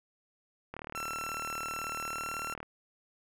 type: click train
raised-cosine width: 0.5 ms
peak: -25 dBFS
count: 73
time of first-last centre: 0.74-2.63 s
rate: 38.1 Hz
type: tone with pitch glide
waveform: 30% pulse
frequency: 1348 to 1359.7 Hz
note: E6 to F6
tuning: +38 to -47 cents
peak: -33 dBFS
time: 0.95-2.54 s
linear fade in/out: 5 ms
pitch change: +15 cents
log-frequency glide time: 1.99-2.3 s
effects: none